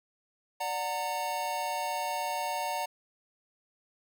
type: chord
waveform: square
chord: D augmented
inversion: none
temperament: just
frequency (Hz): 587.3 / 734.2 / 917.7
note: D5 / F#5 / A#5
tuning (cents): 0 / -14 / -27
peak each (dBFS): -39 / -36 / -34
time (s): 0.6-2.86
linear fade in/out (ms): 10
effects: none